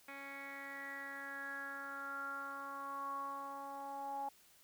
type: tone with low-pass filter sweep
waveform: 10% pulse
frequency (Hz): 277.2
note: C#4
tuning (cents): 0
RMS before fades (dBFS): -45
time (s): 0.08-4.29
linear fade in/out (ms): 5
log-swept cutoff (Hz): 2400 to 830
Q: 9.2
effects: white hiss -66 dBFS RMS until 4.63 s

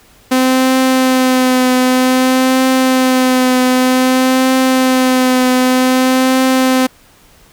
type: tone with vibrato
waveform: sawtooth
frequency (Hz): 257.2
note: C4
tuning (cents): -30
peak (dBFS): -5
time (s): 0.31-6.87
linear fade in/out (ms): 10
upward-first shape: triangle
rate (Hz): 0.53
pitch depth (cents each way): 25
effects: pink hiss -46 dBFS RMS until 7.52 s

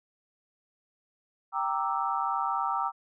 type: chord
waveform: sine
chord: E half-diminished seventh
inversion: first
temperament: equal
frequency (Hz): 784 / 932.3 / 1174.7 / 1318.5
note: G5 / Bb5 / D6 / E6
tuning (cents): 0 / 0 / 0 / 0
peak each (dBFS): -32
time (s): 1.52-2.92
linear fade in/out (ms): 50
effects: none

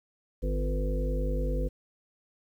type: harmonic tone with a mistuned harmonic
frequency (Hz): 50.3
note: G1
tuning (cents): +45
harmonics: 1 / 3 / 5 / 7 / 9 / 10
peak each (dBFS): -27 / -37 / -38 / -42 / -41 / -36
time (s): 0.42-1.69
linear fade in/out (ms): 20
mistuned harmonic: 5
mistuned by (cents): +16
effects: 10-bit

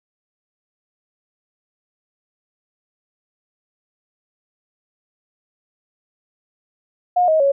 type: tone with pitch steps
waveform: sine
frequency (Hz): 717 / 631.4 / 556.1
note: F5 / D#5 / C#5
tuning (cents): +45 / +25 / +5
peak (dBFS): -12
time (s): 7.16-7.52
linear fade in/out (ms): 10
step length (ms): 120
effects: none

